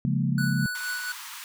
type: chord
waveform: sine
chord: Bb minor seventh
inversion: first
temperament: equal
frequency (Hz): 138.59 / 174.61 / 207.7 / 233.1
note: Db3 / F3 / Ab3 / Bb3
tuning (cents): 0 / 0 / 0 / 0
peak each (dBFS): -25 / -28 / -30 / -30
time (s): 0.05-0.66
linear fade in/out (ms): 0
type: tone with tremolo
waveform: square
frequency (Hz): 1480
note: F#6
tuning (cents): 0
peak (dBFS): -28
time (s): 0.38-1.12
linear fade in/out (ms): 2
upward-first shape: triangle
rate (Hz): 4.3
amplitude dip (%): 50
type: high-pass noise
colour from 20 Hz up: pink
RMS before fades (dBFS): -40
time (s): 0.75-1.44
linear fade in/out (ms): 0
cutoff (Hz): 910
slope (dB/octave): 96
effects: none